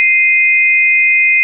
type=tone pair together; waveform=sine; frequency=2091 / 2489 Hz; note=C7 / D#7; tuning=-2 / 0 cents; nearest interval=minor third; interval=302 cents; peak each=-10 dBFS; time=0-1.43 s; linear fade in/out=0 ms; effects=none